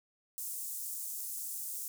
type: high-pass noise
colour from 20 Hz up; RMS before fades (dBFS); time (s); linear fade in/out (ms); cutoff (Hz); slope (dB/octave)
pink; -40; 0.38-1.88; 0; 7700; 24
effects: none